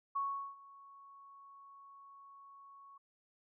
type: tone with ADSR envelope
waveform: sine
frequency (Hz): 1108.7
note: C#6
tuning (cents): 0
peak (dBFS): -32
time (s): 0.15-2.98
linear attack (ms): 13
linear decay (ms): 390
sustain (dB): -22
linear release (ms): 8
effects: none